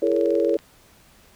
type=chord; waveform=sine; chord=A# half-diminished seventh; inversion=second; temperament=just; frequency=335.6 / 419.5 / 466.2 / 559.4 Hz; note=E4 / G#4 / A#4 / C#5; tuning=+31 / +17 / 0 / +16 cents; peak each=-23 dBFS; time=0.02-0.57 s; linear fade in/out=5 ms
type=click train; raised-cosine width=0.2 ms; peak=-25 dBFS; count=12; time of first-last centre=0.07-0.589 s; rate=21.2 Hz
effects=pink hiss -54 dBFS RMS until 1.35 s